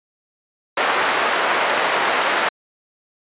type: band-pass noise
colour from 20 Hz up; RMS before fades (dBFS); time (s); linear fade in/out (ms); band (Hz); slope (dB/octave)
white; -19; 0.77-2.49; 5; 460 to 1700; 12
effects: resampled to 8000 Hz